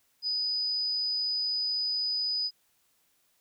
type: tone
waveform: sine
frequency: 4978 Hz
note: D#8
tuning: in tune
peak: -27 dBFS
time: 0.22-2.51 s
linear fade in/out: 50 ms
effects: white hiss -70 dBFS RMS until 3.4 s